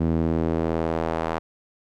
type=tone with band-pass filter sweep; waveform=sawtooth; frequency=81.5 Hz; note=E2; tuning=19 cents flat; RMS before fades=-24 dBFS; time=0-1.39 s; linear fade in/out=10 ms; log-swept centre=230 to 870 Hz; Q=1.1; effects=none